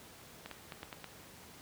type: clicks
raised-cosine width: 0.3 ms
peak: -27 dBFS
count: 6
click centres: 0.46 / 0.513 / 0.722 / 0.831 / 0.928 / 1.043 s
effects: pink hiss -54 dBFS RMS until 1.61 s + high-pass 80 Hz 12 dB/octave